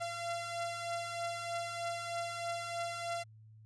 sawtooth beating tone pair, 682 / 685.2 Hz, F5 / F5, -41 / -33 cents, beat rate 3.2 Hz, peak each -39 / -34 dBFS, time 0-3.24 s, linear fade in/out 20 ms, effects added 109 Hz sine -54 dBFS peak until 3.65 s + resampled to 22050 Hz

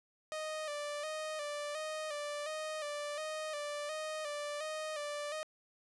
sawtooth tone with vibrato, 604 Hz, D5, 48 cents sharp, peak -34 dBFS, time 0.32-5.43 s, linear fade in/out 0 ms, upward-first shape square, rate 1.4 Hz, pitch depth 50 cents each way, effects resampled to 24000 Hz + 12-bit

